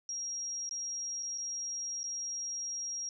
sine tone with dropouts, 5630 Hz, F8, 13 cents sharp, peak -35 dBFS, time 0.09-3.09 s, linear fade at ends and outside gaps 1 ms, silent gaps 0.692-0.71 / 1.226-1.23 / 1.377-1.382 / 2.032-2.04 s, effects none

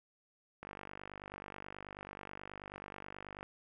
click train, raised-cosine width 0.5 ms, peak -30 dBFS, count 139, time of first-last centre 0.63-3.429 s, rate 49.3 Hz, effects none

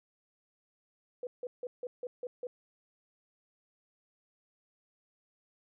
sine tone bursts, 494.7 Hz, B4, 3 cents sharp, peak -35 dBFS, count 7, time 1.23-2.47 s, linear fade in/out 2 ms, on 40 ms, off 160 ms, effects none

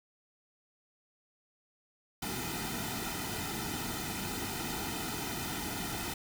pink noise with comb filter, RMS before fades -37 dBFS, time 2.22-6.14 s, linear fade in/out 5 ms, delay 1.8 ms, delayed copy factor -0.8, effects none

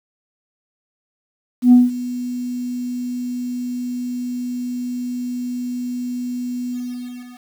sine tone with ADSR envelope, 246.7 Hz, B3, 2 cents flat, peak -3 dBFS, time 1.62-7.44 s, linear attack 100 ms, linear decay 180 ms, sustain -19 dB, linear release 720 ms, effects tanh soft clip ceiling -3 dBFS + 7-bit

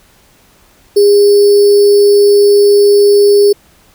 sine tone with sample-and-hold, 407 Hz, G#4, 35 cents flat, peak -3 dBFS, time 0.96-3.53 s, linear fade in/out 10 ms, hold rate 4900 Hz, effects pink hiss -47 dBFS RMS until 3.94 s

